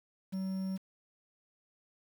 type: tone with quantisation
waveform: triangle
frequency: 190 Hz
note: F#3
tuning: 46 cents sharp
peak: -31 dBFS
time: 0.32-0.78 s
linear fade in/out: 20 ms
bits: 9
effects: none